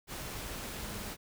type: tone in noise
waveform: sine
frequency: 207.7 Hz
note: G#3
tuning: in tune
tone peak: -47 dBFS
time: 0.79-1.13 s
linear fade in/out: 50 ms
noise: pink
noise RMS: -41 dBFS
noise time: 0.07-1.17 s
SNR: -9 dB
effects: none